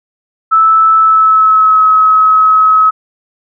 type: tone with pitch glide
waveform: sine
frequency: 1312 to 1281.3 Hz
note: E6 to E6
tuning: -9 to -50 cents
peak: -4 dBFS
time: 0.51-2.91 s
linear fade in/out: 20 ms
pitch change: -41 cents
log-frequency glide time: 0.98-1.83 s
effects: none